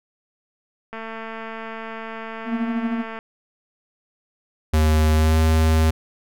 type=click train; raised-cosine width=0.5 ms; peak=-19 dBFS; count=507; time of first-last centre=0.93-3.189 s; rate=224 Hz
type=tone with tremolo; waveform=triangle; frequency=233.1 Hz; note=A#3; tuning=in tune; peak=-17 dBFS; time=2.45-3.05 s; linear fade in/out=50 ms; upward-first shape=sine; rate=13 Hz; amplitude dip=60%
type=tone with pitch glide; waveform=square; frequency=77.78 to 79.6 Hz; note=D#2 to D#2; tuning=0 to +40 cents; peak=-15 dBFS; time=4.73-5.91 s; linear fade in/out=10 ms; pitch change=+40 cents; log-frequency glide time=5.13-5.38 s
effects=none